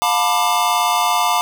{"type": "chord", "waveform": "square", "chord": "B half-diminished seventh", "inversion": "second", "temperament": "just", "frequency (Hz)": [711.2, 889, 987.8, 1185.3], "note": ["F5", "A5", "B5", "D6"], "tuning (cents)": [31, 18, 0, 16], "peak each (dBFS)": -21, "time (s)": [0.02, 1.41], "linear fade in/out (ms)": 0, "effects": []}